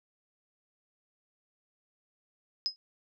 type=tone with exponential decay; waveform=sine; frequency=5070 Hz; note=D#8; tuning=32 cents sharp; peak=-23 dBFS; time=2.66-2.76 s; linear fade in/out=0 ms; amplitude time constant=21 ms; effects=none